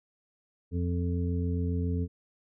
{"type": "harmonic tone", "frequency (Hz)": 87.31, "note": "F2", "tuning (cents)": 0, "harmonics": [1, 2, 3, 5], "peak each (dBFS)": [-28, -34, -35, -39], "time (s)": [0.71, 2.08], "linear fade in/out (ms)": 50, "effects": []}